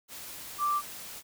sine tone in noise, 1174.7 Hz, D6, in tune, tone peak -25 dBFS, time 0.58-0.82 s, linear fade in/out 50 ms, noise white, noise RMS -43 dBFS, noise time 0.08-1.23 s, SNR +15 dB, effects none

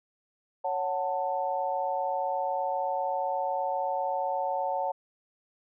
sine chord, F# minor, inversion second, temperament just, 555 / 740 / 888 Hz, C#5 / F#5 / A5, +2 / 0 / +16 cents, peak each -32 / -31 / -31 dBFS, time 0.64-4.92 s, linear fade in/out 10 ms, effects none

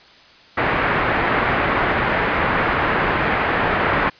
white low-pass noise, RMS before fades -19 dBFS, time 0.57-4.1 s, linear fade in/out 10 ms, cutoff 2000 Hz, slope 24 dB/octave, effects white hiss -47 dBFS RMS until 4.19 s + resampled to 11025 Hz

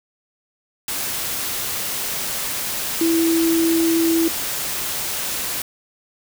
sine tone in noise, 330.2 Hz, E4, 3 cents sharp, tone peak -15 dBFS, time 3.01-4.28 s, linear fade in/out 2 ms, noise white, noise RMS -25 dBFS, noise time 0.88-5.62 s, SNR +7 dB, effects none

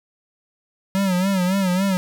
square tone with vibrato, 188 Hz, F#3, 28 cents sharp, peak -18 dBFS, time 0.95-1.97 s, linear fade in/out 0 ms, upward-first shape sine, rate 3.6 Hz, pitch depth 93 cents each way, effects none

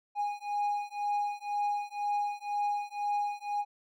triangle beating tone pair, 822 / 824 Hz, G#5 / G#5, -18 / -14 cents, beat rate 2 Hz, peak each -31 dBFS, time 0.15-3.65 s, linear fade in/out 50 ms, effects none

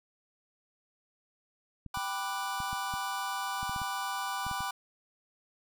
clicks, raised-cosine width 5 ms, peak -30 dBFS, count 12, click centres 1.863 / 1.973 / 2.603 / 2.73 / 2.939 / 3.63 / 3.695 / 3.762 / 3.817 / 4.466 / 4.513 / 4.606 s
square chord, G major seventh, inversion none, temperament equal with one note detuned, 784 / 987.8 / 1180.1 / 1480 Hz, G5 / B5 / D6 / F#6, 0 / 0 / +8 / 0 cents, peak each -39 / -38 / -39 / -41 dBFS, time 1.94-4.71 s, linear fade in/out 5 ms
effects none

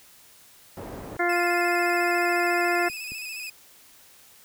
white low-pass noise, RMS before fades -38 dBFS, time 0.77-1.17 s, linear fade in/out 2 ms, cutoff 620 Hz, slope 12 dB/octave
harmonic tone, 349.2 Hz, F4, in tune, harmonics 1 / 2 / 3 / 4 / 5 / 6, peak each -26 / -26 / -34 / -29 / -29 / -29 dBFS, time 1.19-2.89 s, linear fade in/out 10 ms
sawtooth tone with vibrato, 2552 Hz, D#7, 43 cents sharp, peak -30 dBFS, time 1.29-3.5 s, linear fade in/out 5 ms, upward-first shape square, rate 14 Hz, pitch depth 45 cents each way
clicks, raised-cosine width 3 ms, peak -35 / -30 dBFS, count 2, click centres 2.899 / 3.12 s
effects white hiss -53 dBFS RMS until 4.44 s

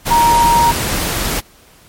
sine tone in noise, 938 Hz, A#5, 11 cents sharp, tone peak -8 dBFS, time 0.1-0.72 s, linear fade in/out 20 ms, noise pink, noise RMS -18 dBFS, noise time 0.05-1.41 s, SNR +7 dB, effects pink hiss -46 dBFS RMS until 1.88 s + MP3 64 kbps

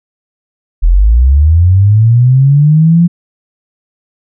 sine linear sweep, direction up, 38.43 to 174.61 Hz, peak -3 dBFS, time 0.82-3.08 s, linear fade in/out 20 ms, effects none

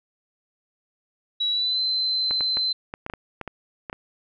sine tone with pitch glide, 3900 to 4073 Hz, B7 to C8, -23 to -47 cents, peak -21 dBFS, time 1.4-2.73 s, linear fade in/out 10 ms, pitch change +76 cents, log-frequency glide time 1.51-1.8 s
clicks, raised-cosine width 0.5 ms, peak -17 dBFS, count 11, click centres 2.31 / 2.408 / 2.571 / 2.939 / 3.064 / 3.099 / 3.137 / 3.413 / 3.477 / 3.898 / 3.929 s
effects none

